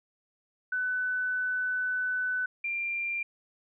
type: tone pair in turn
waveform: sine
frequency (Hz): 1500 / 2381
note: F#6 / D7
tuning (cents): +23 / +23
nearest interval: minor sixth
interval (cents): 800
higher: second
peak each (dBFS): -27 / -29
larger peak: first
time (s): 0.72-2.46 / 2.64-3.23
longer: first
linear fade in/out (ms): 5
effects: none